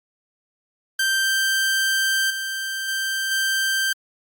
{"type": "tone with level steps", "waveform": "sawtooth", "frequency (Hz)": 1568, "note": "G6", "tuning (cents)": 0, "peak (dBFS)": [-15, -22, -19, -16], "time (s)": [0.99, 3.93], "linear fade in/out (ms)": 5, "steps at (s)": [2.3, 2.88, 3.31], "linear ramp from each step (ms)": 5, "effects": ["Opus 48 kbps"]}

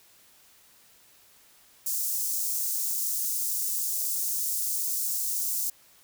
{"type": "high-pass noise", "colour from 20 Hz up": "white", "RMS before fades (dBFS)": -29, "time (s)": [1.86, 5.7], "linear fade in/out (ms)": 5, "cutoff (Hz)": 6000, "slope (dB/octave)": 24, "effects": ["white hiss -58 dBFS RMS until 6.03 s"]}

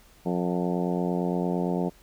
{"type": "harmonic tone with a mistuned harmonic", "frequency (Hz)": 88.8, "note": "F2", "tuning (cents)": 29, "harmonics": [2, 3, 4, 5, 6, 7, 8, 9, 10], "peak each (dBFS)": [-27, -32, -32, -33, -37, -37, -37, -42, -40], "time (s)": [0.25, 1.9], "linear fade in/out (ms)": 20, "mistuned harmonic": 9, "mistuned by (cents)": -22, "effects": ["added 42 Hz sine -57 dBFS peak until 2.02 s", "pink hiss -57 dBFS RMS until 2.02 s"]}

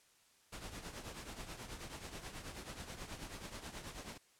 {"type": "noise with tremolo", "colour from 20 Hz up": "pink", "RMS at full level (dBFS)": -45, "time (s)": [0.52, 4.18], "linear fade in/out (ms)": 10, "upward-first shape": "triangle", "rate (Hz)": 9.3, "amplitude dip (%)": 70, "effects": ["white hiss -69 dBFS RMS until 4.39 s", "low-pass 10000 Hz 12 dB/octave"]}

